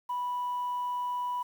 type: tone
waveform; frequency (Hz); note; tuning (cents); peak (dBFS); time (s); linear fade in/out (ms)
sine; 984; B5; -7; -28; 0.09-1.43; 10
effects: tanh soft clip ceiling -27 dBFS + 9-bit